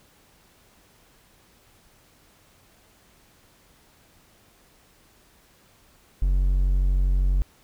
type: tone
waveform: triangle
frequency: 46.2 Hz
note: F#1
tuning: 2 cents flat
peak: -16 dBFS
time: 6.22-7.42 s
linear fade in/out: 0 ms
effects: pink hiss -58 dBFS RMS until 7.63 s